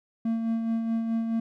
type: tone with tremolo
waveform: triangle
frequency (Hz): 227.1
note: A#3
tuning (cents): -45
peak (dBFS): -21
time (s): 0.25-1.4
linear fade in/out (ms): 5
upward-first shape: sine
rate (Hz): 4.7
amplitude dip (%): 40
effects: none